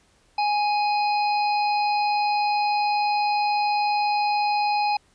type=harmonic tone; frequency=830.6 Hz; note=G#5; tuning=in tune; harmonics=1 / 3 / 5 / 6; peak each=-20 / -30 / -34 / -36 dBFS; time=0.38-4.97 s; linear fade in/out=5 ms; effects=pink hiss -61 dBFS RMS until 5.14 s + resampled to 22050 Hz